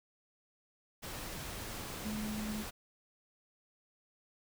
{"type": "tone in noise", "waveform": "sine", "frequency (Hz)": 213.8, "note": "A3", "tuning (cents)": -49, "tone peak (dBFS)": -37, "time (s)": [2.04, 2.64], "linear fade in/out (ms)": 20, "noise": "pink", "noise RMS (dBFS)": -43, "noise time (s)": [1.02, 2.71], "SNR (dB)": 3, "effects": []}